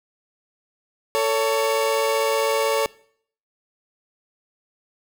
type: tone pair together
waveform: 30% pulse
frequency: 445.6 / 561.4 Hz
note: A4 / C#5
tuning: +22 / +22 cents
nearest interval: major third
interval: 400 cents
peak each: -19 dBFS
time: 1.15-2.86 s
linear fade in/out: 0 ms
effects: noise-tail reverb RT60 0.6 s tail -22 dB re dry